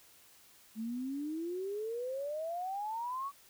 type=exponential sweep; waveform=sine; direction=up; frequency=214.9 to 1144 Hz; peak=-35 dBFS; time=0.75-3.32 s; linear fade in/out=50 ms; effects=white hiss -61 dBFS RMS until 3.49 s